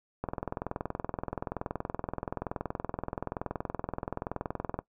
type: click train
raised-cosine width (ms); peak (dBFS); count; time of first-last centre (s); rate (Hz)
1; -18; 97; 0.24-4.79; 21.1
effects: noise-tail reverb RT60 0.1 s tail -18 dB re dry